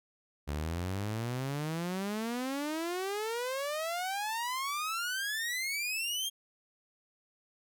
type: exponential sweep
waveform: sawtooth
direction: up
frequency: 70.6 to 3254 Hz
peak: -29 dBFS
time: 0.47-6.3 s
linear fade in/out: 20 ms
effects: none